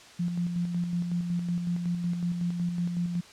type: tone with tremolo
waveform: sine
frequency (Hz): 174.2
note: F3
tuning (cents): -4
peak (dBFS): -25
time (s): 0.19-3.21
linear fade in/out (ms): 10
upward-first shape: square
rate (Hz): 5.4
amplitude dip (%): 40
effects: white hiss -50 dBFS RMS until 3.32 s + low-pass 6000 Hz 12 dB/octave